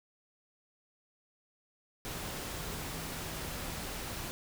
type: tone in noise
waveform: sine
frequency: 159.6 Hz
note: D#3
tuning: 44 cents sharp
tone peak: -48 dBFS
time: 2.6-3.8 s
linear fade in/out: 0 ms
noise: pink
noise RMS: -40 dBFS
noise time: 2.05-4.31 s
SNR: -11 dB
effects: none